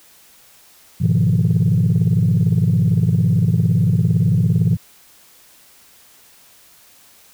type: chord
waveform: sine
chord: F half-diminished seventh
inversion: first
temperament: equal with one note detuned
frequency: 103.83 / 123.47 / 156.92 / 174.61 Hz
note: Ab2 / Cb3 / Eb3 / F3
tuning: 0 / 0 / +15 / 0 cents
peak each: -17 dBFS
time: 1-4.77 s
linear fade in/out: 20 ms
effects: tanh soft clip ceiling -7 dBFS + white hiss -49 dBFS RMS until 7.33 s